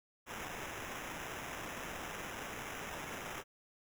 white noise with sample-and-hold, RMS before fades -44 dBFS, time 0.26-3.44 s, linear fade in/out 50 ms, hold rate 4410 Hz, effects none

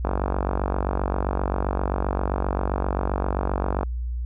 click train, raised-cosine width 1 ms, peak -10 dBFS, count 181, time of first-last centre 0.05-3.832 s, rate 47.6 Hz, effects added 60 Hz sine -25 dBFS peak until 4.25 s

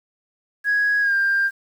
sine tone with pitch glide, 1661.2 to 1593.5 Hz, G#6 to G6, 0 to +28 cents, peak -15 dBFS, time 0.64-1.51 s, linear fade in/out 50 ms, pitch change -72 cents, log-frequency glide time 1.01-1.14 s, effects tanh soft clip ceiling -13 dBFS + 8-bit

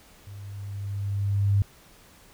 sine tone with level ramp, 100 Hz, G2, 35 cents sharp, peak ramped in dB -39 to -17 dBFS, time 0.27-1.62 s, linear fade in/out 0 ms, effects pink hiss -54 dBFS RMS until 2.33 s

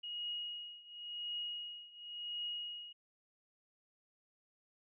sine tone with tremolo, 2886 Hz, F#7, 44 cents flat, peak -37 dBFS, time 0.03-2.93 s, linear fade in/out 10 ms, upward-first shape triangle, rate 0.93 Hz, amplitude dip 90%, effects none

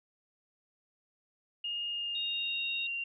sine tone with pitch glide, 2842 to 2769 Hz, F7 to F7, +30 to -15 cents, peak -33 dBFS, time 1.64-3.04 s, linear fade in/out 5 ms, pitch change -45 cents, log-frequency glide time 1.9-2.66 s
sine tone, 3729 Hz, A#7, in tune, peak -36 dBFS, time 2.15-2.87 s, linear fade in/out 5 ms
effects none

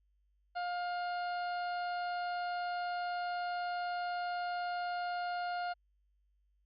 harmonic tone with a mistuned harmonic, 708 Hz, F5, 23 cents sharp, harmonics 1 / 2 / 3 / 4 / 5 / 6 / 7, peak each -35 / -42 / -55 / -53 / -61 / -52 / -63 dBFS, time 0.55-5.74 s, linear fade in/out 20 ms, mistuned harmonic 7, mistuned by -43 cents, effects added 50 Hz sine -70 dBFS peak until 6.65 s

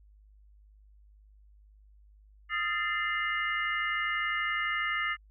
sine tone cluster, 1245 / 1357 / 1773 / 2082 / 2858 Hz, D#6 / E6 / A6 / C7 / F7, +1 / +50 / +13 / -9 / +39 cents, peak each -35 / -39 / -33 / -32 / -40 dBFS, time 2.49-5.17 s, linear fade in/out 50 ms, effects added 51 Hz sine -55 dBFS peak until 5.3 s

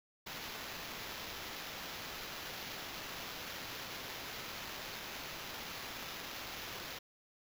white noise with sample-and-hold, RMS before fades -45 dBFS, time 0.26-6.99 s, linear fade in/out 10 ms, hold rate 8820 Hz, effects none

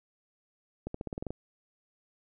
accelerating click train, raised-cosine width 2 ms, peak -22 dBFS, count 9, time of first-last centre 0.87-1.306 s, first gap 74 ms, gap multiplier 0.91, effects none

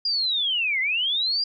sine linear two-way sweep, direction down then up, 4876 to 2000 to 4876 Hz, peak -21 dBFS, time 0.05-1.44 s, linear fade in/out 5 ms, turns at 0.8 s, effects none

